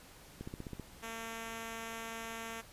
click train, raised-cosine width 3 ms, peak -29 dBFS, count 7, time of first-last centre 0.41-0.797 s, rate 15.5 Hz
5% pulse tone, 227 Hz, A#3, 46 cents flat, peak -30 dBFS, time 1.02-2.62 s, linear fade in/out 20 ms
effects pink hiss -56 dBFS RMS until 2.72 s + resampled to 32000 Hz

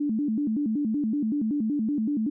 sine tone with vibrato, 252.8 Hz, B3, 41 cents sharp, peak -23 dBFS, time 0-2.3 s, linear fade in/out 10 ms, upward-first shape square, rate 5.3 Hz, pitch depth 250 cents each way, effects none

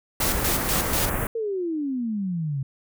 pink band-stop noise, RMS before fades -26 dBFS, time 0.2-1.27 s, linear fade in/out 2 ms, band 2100 to 10000 Hz, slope 24 dB/octave
white noise with tremolo, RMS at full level -25 dBFS, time 0.2-1.1 s, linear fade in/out 10 ms, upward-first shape square, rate 4.1 Hz, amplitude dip 60%
sine exponential sweep, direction down, 465.8 to 131 Hz, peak -24 dBFS, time 1.35-2.63 s, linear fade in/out 5 ms
effects none

